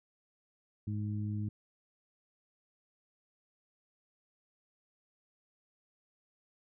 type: harmonic tone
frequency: 104.7 Hz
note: G#2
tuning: 15 cents sharp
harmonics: 1 / 2 / 3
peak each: -34 / -39 / -46 dBFS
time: 0.87-1.49 s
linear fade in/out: 5 ms
effects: none